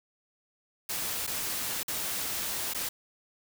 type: noise with dropouts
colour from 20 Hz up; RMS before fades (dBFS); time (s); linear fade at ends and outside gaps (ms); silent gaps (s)
white; -33; 0.89-2.89; 5; 1.267-1.274 / 1.832-1.88 / 2.736-2.746
effects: none